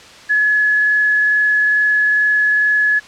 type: tone with frequency modulation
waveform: sine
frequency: 1700 Hz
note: G#6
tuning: 40 cents sharp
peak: -11 dBFS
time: 0.29-3 s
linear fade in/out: 20 ms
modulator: 22.3 Hz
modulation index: 0.39
effects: white hiss -39 dBFS RMS until 3.07 s + low-pass 5000 Hz 12 dB/octave